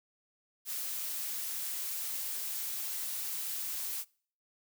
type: noise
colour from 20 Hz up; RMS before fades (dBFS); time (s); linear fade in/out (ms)
blue; -37; 0.65-4.05; 50
effects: noise-tail reverb RT60 0.5 s tail -25 dB re dry